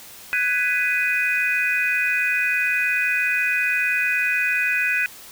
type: chord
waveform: sine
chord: G# minor seventh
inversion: third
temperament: just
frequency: 1495.1 / 1661.2 / 1993.5 / 2492 Hz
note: F#6 / G#6 / B6 / D#7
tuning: +18 / 0 / +16 / +2 cents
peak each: -24 / -27 / -27 / -21 dBFS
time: 0.33-5.06 s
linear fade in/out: 0 ms
effects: white hiss -42 dBFS RMS until 5.31 s